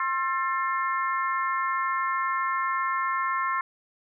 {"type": "harmonic tone with a mistuned harmonic", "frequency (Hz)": 354.7, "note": "F4", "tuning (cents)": 27, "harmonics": [3, 4, 5, 6], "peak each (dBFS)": [-26, -31, -32, -36], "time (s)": [0, 3.61], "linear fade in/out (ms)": 2, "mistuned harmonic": 4, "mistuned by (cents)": -91, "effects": []}